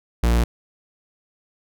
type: tone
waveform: 45% pulse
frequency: 58.5 Hz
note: A#1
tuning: 7 cents sharp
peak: -15 dBFS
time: 0.23-0.44 s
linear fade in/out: 5 ms
effects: none